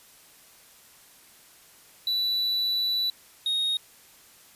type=tone pair in turn; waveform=triangle; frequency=3957 / 3735 Hz; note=B7 / A#7; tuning=+3 / +3 cents; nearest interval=minor second; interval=100 cents; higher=first; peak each=-22 dBFS; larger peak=neither; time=2.07-3.1 / 3.46-3.77 s; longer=first; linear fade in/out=2 ms; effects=white hiss -54 dBFS RMS until 4.55 s + resampled to 32000 Hz